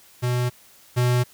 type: tone pair in turn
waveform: square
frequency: 123.47 / 123.47 Hz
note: B2 / B2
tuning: 0 / 0 cents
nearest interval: unison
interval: 0 cents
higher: neither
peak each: -21 / -18 dBFS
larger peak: second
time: 0.22-0.5 / 0.96-1.24 s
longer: neither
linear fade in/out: 20 ms
effects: white hiss -52 dBFS RMS until 1.33 s